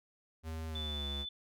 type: tone with pitch glide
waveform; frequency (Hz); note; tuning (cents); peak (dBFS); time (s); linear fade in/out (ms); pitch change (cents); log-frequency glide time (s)
square; 80.3 to 71.13; E2 to C#2; -45 to +45; -39; 0.43-1.26; 50; -210; 0.68-1.07
type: tone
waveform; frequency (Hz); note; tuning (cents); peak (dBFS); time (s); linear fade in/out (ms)
sine; 3500; A7; -10; -39; 0.75-1.29; 5
effects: none